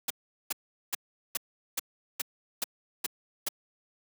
white noise bursts, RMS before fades -30 dBFS, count 9, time 0.08-3.487 s, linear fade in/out 5 ms, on 23 ms, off 400 ms, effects high-pass 200 Hz 12 dB/octave

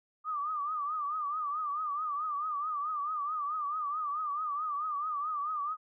sine tone with vibrato, 1201 Hz, D6, 38 cents sharp, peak -31 dBFS, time 0.24-5.77 s, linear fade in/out 50 ms, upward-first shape triangle, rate 4.6 Hz, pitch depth 120 cents each way, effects none

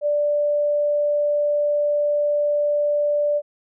sine tone, 587.3 Hz, D5, in tune, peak -17 dBFS, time 0.01-3.42 s, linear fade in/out 50 ms, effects none

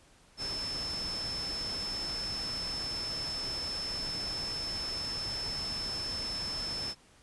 sine tone in noise, 5274 Hz, E8, in tune, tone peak -34 dBFS, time 0.37-6.95 s, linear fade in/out 50 ms, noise pink, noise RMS -42 dBFS, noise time 0.37-6.95 s, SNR +5 dB, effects pink hiss -61 dBFS RMS until 7.22 s + resampled to 24000 Hz

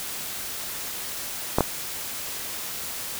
clicks, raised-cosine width 1 ms, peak -4 dBFS, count 2, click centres 1.585 / 1.607 s, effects white hiss -33 dBFS RMS until 3.19 s

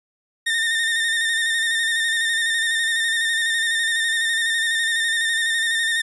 30% pulse tone with vibrato, 1823 Hz, A#6, 39 cents flat, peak -16 dBFS, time 0.46-6.02 s, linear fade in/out 10 ms, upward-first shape square, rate 12 Hz, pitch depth 28 cents each way, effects resampled to 24000 Hz

